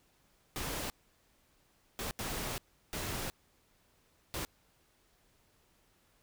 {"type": "noise bursts at uneven times", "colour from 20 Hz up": "pink", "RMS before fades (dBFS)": -38, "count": 5, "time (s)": [[0.56, 0.9], [1.99, 2.11], [2.19, 2.58], [2.93, 3.3], [4.34, 4.45]], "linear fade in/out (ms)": 0, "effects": ["pink hiss -70 dBFS RMS until 6.22 s"]}